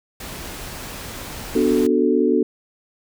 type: noise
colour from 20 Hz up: pink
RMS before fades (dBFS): -33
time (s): 0.2-1.87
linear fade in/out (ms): 5
type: chord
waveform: sine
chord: B minor seventh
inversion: none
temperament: equal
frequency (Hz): 246.9 / 293.7 / 370 / 440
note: B3 / D4 / F#4 / A4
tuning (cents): 0 / 0 / 0 / 0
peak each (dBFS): -20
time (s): 1.55-2.43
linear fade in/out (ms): 5
effects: none